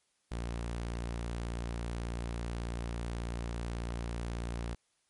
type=tone; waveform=sawtooth; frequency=58.27 Hz; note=A#1; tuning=in tune; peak=-31 dBFS; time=0.31-4.75 s; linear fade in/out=10 ms; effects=white hiss -75 dBFS RMS until 5.09 s + MP3 48 kbps